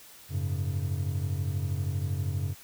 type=chord; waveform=triangle; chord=F# suspended second; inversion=none; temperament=equal with one note detuned; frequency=92.5 / 105.03 / 138.59 Hz; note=F#2 / G#2 / C#3; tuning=0 / +20 / 0 cents; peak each=-28 / -32 / -31 dBFS; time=0.29-2.55 s; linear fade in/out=50 ms; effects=white hiss -51 dBFS RMS until 2.63 s